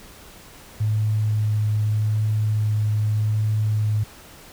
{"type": "tone with vibrato", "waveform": "sine", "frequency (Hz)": 107, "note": "A2", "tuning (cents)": -48, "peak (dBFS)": -18, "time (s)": [0.8, 4.04], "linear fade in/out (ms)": 10, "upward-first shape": "sine", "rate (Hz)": 0.84, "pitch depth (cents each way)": 10, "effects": ["pink hiss -45 dBFS RMS until 4.52 s"]}